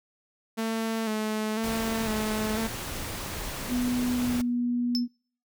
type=tone with vibrato; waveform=sawtooth; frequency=220 Hz; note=A3; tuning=in tune; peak=-23 dBFS; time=0.57-2.68 s; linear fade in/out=20 ms; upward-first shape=square; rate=1 Hz; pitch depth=34 cents each way
type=noise; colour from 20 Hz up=pink; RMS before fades=-35 dBFS; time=1.63-4.42 s; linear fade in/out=10 ms
type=tone with pitch glide; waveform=sine; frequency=246.9 to 242.5 Hz; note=B3 to B3; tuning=0 to -31 cents; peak=-24 dBFS; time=3.68-5.08 s; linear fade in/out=50 ms; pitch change=-31 cents; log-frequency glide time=4.16-4.48 s
type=tone with exponential decay; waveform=triangle; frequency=5274 Hz; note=E8; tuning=in tune; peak=-22 dBFS; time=4.95-5.06 s; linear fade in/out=0 ms; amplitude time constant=23 ms
effects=noise-tail reverb RT60 0.5 s tail -26 dB re dry